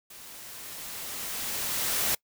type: noise with level ramp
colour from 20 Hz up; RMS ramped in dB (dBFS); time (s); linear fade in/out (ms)
white; -47 to -26; 0.1-2.15; 5
effects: noise-tail reverb RT60 0.1 s tail -25 dB re dry